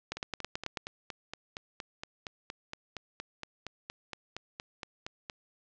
two click trains, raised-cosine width 0.2 ms, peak -16 / -21 dBFS, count 7 / 23, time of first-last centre 0.12-0.772 / 0.17-5.298 s, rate 9.2 / 4.29 Hz, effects low-pass 6000 Hz 12 dB/octave

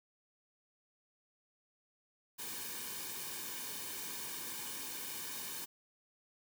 white noise with comb filter, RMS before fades -43 dBFS, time 2.38-5.66 s, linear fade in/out 20 ms, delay 1.5 ms, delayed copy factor -0.7, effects none

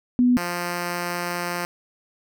sine / 5% pulse tone pair in turn, 246.9 / 175.14 Hz, B3 / F3, 0 / +5 cents, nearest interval tritone, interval 595 cents, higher first, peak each -14 dBFS, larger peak neither, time 0.19-0.37 / 0.37-1.65 s, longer second, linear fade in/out 0 ms, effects none

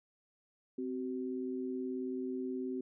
sine tone pair together, 259.3 / 377.8 Hz, C4 / F#4, -15 / +36 cents, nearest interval perfect fifth, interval 651 cents, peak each -37 / -39 dBFS, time 0.78-2.81 s, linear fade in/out 5 ms, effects none

